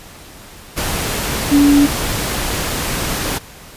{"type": "tone in noise", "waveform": "sine", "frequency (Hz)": 285.8, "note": "D4", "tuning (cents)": -47, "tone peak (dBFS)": -7, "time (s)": [1.51, 1.87], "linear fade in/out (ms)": 20, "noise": "pink", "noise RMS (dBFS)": -20, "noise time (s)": [0.76, 3.39], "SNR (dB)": 10, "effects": ["pink hiss -38 dBFS RMS until 3.76 s", "resampled to 32000 Hz"]}